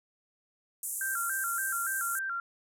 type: band-pass noise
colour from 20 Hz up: white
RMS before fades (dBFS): -36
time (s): 0.83-2.19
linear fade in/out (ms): 2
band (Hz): 7200 to 13000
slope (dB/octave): 48
type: tone with vibrato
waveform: sine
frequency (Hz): 1471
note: F#6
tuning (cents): -11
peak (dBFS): -31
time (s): 1.01-2.4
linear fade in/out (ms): 2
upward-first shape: square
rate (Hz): 3.5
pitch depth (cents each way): 110
effects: none